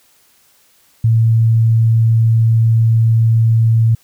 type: tone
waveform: sine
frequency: 113.4 Hz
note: A#2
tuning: 47 cents flat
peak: -8 dBFS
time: 1.04-3.95 s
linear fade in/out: 5 ms
effects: white hiss -53 dBFS RMS until 4.03 s